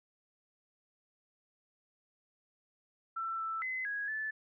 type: tone with pitch steps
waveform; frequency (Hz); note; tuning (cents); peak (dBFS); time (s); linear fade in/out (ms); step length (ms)
sine; 1338 / 1325 / 2038 / 1657 / 1744; E6 / E6 / C7 / G#6 / A6; +25 / +9 / -46 / -4 / -16; -34; 3.16-4.31; 10; 230
effects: none